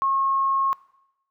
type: tone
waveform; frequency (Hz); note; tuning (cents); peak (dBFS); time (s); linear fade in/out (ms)
sine; 1085; C#6; -37; -19; 0.02-0.73; 0
effects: noise-tail reverb RT60 0.9 s tail -20 dB re dry